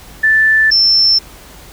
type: tone pair in turn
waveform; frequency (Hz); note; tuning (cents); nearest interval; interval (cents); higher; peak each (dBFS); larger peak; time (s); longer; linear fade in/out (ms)
sine; 1760 / 5349; A6 / E8; 0 / +24; octave + perfect fifth; 1924; second; -7; neither; 0.23-0.71 / 0.71-1.19; neither; 10
effects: added 50 Hz sine -40 dBFS peak until 1.72 s + pink hiss -38 dBFS RMS until 1.72 s